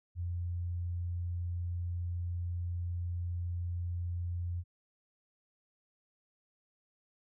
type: tone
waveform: sine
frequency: 87.31 Hz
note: F2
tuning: in tune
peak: -33 dBFS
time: 0.15-4.64 s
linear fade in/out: 50 ms
effects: none